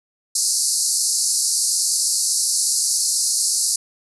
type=band-pass noise; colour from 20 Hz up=white; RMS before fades=-20 dBFS; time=0.35-3.76 s; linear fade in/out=5 ms; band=4300 to 11000 Hz; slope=96 dB/octave; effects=none